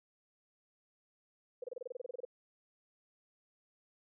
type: tone bursts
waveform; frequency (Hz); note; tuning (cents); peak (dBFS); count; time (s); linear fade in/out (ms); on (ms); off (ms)
sine; 497.1; B4; +11; -38; 14; 1.62-2.251; 5; 20; 27
effects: none